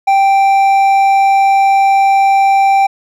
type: tone with hard clipping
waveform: triangle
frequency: 784 Hz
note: G5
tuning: in tune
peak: -8 dBFS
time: 0.07-2.87 s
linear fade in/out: 10 ms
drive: 9 dB
effects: none